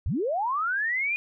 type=linear sweep; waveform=sine; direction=up; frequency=51.5 to 2467 Hz; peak=-24 dBFS; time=0.06-1.16 s; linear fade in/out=0 ms; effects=none